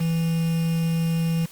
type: tone with quantisation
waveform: triangle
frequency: 164.81 Hz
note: E3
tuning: in tune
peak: -18 dBFS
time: 0-1.46 s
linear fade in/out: 10 ms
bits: 6
effects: white hiss -47 dBFS RMS until 1.51 s + Opus 48 kbps